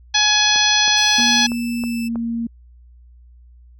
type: harmonic tone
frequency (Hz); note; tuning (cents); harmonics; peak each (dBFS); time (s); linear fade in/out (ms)
842; G#5; +24; 1 / 2 / 3 / 4 / 5 / 6 / 7; -23 / -21 / -22 / -18 / -20 / -23 / -21; 0.14-1.47; 10
type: click train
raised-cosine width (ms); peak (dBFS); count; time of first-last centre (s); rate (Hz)
1; -18; 6; 0.56-2.157; 3.13
type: tone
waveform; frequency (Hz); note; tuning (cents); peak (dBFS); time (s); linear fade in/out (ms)
sawtooth; 2637; E7; 0; -28; 0.96-2.09; 20
type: tone with pitch glide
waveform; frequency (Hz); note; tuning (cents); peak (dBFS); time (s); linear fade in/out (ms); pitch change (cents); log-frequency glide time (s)
sine; 237.1 to 231.8; A#3 to A#3; +30 to -10; -20; 1.18-2.47; 5; -40; 1.85-2.03
effects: added 60 Hz sine -43 dBFS peak until 3.79 s